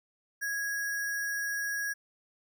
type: tone with sample-and-hold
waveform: sine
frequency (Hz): 1657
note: G#6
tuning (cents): -4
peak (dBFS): -30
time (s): 0.41-1.94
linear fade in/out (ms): 20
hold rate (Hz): 7350
effects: none

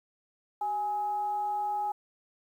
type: tone with frequency modulation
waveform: sine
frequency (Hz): 830.6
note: G#5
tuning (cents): 0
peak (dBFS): -28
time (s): 0.61-1.92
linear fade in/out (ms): 5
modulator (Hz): 446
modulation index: 0.22
effects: 10-bit

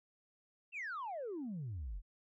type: exponential sweep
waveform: sine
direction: down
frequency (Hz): 2771 to 38.89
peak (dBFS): -38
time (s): 0.72-2.02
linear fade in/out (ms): 50
effects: tanh soft clip ceiling -37 dBFS

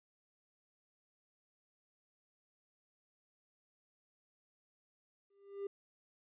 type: tone with exponential growth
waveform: triangle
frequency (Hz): 398.6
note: G4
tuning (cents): +29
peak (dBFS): -32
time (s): 5.3-5.67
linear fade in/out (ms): 5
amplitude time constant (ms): 80
effects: tanh soft clip ceiling -32 dBFS + resampled to 8000 Hz

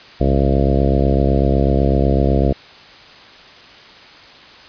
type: harmonic tone with a mistuned harmonic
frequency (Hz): 68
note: C#2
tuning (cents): -33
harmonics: 1 / 2 / 3 / 4 / 5 / 6 / 7 / 8 / 9 / 10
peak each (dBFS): -16 / -19 / -21 / -22 / -23 / -24 / -24 / -25 / -26 / -26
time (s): 0.2-2.53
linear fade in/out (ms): 10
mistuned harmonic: 1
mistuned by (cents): -130
effects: white hiss -41 dBFS RMS until 4.68 s + resampled to 11025 Hz

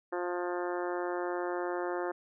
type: harmonic tone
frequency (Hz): 177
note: F3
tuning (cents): +23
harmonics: 2 / 3 / 4 / 5 / 6 / 7 / 8 / 9 / 10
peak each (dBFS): -34 / -38 / -40 / -42 / -44 / -45 / -46 / -47 / -48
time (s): 0.12-2.12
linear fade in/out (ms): 10
effects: none

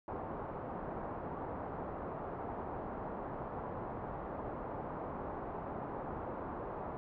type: low-pass noise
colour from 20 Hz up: white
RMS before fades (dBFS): -42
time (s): 0.08-6.97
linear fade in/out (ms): 0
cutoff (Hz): 1000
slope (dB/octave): 24
effects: none

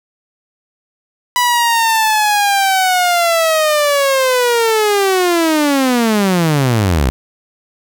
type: linear sweep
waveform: sawtooth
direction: down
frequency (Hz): 987.8 to 58.27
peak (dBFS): -7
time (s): 1.36-7.1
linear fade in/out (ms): 0
effects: none

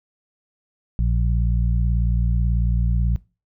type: harmonic tone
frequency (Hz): 58.27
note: A#1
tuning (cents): 0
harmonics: 1 / 2 / 3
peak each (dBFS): -18 / -24 / -28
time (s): 0.99-3.16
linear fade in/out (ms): 0
effects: noise-tail reverb RT60 0.3 s tail -20 dB re dry

